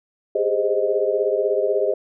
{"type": "chord", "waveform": "sine", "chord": "Ab major seventh", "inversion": "third", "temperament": "equal with one note detuned", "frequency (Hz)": [399.1, 415.3, 523.3, 622.3], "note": ["G4", "Ab4", "C5", "Eb5"], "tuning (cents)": [31, 0, 0, 0], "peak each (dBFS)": -23, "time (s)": [0.35, 1.94], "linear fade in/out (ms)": 5, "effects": []}